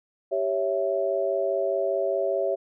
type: chord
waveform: sine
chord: C# diminished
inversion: second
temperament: equal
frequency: 392 / 554.4 / 659.3 Hz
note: G4 / C#5 / E5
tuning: 0 / 0 / 0 cents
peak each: -28 / -26 / -27 dBFS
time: 0.31-2.56 s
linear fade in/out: 20 ms
effects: none